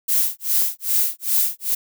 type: noise with tremolo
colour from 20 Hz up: violet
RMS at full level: -17 dBFS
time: 0.08-1.75 s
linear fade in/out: 10 ms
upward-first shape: sine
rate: 2.5 Hz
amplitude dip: 100%
effects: none